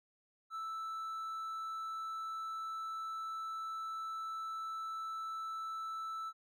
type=tone; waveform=triangle; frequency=1318.5 Hz; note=E6; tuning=in tune; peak=-37 dBFS; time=0.5-6.33 s; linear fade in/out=50 ms; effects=none